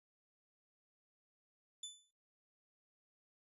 25% pulse tone with exponential decay, 3500 Hz, A7, 10 cents flat, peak -38 dBFS, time 1.83-2.11 s, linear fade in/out 5 ms, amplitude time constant 60 ms, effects noise-tail reverb RT60 0.3 s tail -18 dB re dry + resampled to 32000 Hz

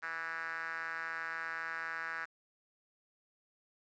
5% pulse tone with band-pass filter, 163.9 Hz, E3, 10 cents flat, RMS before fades -40 dBFS, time 0.02-2.26 s, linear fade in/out 20 ms, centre 1600 Hz, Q 3.9, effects resampled to 16000 Hz + 10-bit

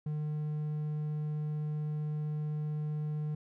triangle tone, 151.3 Hz, D#3, 48 cents flat, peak -30 dBFS, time 0.06-3.35 s, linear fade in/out 5 ms, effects none

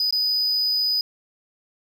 triangle tone with dropouts, 4978 Hz, D#8, in tune, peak -18 dBFS, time 0-1.01 s, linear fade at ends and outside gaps 2 ms, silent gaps 0.108-0.125 s, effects none

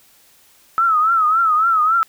sine tone with vibrato, 1297 Hz, E6, 28 cents flat, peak -12 dBFS, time 0.78-2.03 s, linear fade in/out 0 ms, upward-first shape triangle, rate 3.6 Hz, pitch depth 120 cents each way, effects white hiss -52 dBFS RMS until 2.08 s

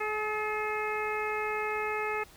harmonic tone with a mistuned harmonic, 426.1 Hz, G#4, 44 cents sharp, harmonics 1 / 2 / 3 / 4 / 5 / 6, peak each -34 / -36 / -36 / -40 / -37 / -39 dBFS, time 0-2.24 s, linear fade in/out 10 ms, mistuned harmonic 4, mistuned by +23 cents, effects pink hiss -55 dBFS RMS until 2.36 s

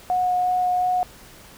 sine tone with vibrato, 727 Hz, F#5, 31 cents flat, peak -18 dBFS, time 0.1-1.03 s, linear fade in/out 0 ms, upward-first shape sine, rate 2.8 Hz, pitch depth 8 cents each way, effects pink hiss -46 dBFS RMS until 1.57 s

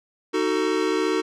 square chord, D# diminished, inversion none, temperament just, 311.1 / 373.4 / 448 Hz, D#4 / F#4 / A4, 0 / +16 / +31 cents, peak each -26 / -25 / -26 dBFS, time 0.33-1.22 s, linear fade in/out 20 ms, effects low-pass 6000 Hz 12 dB/octave

